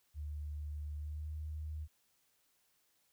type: tone with pitch glide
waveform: sine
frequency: 74.4 to 76.76 Hz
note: D2 to D#2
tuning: +23 to -23 cents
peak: -39 dBFS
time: 0.14-1.88 s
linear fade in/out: 50 ms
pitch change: +54 cents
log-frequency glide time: 0.98-1.3 s
effects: white hiss -75 dBFS RMS until 3.12 s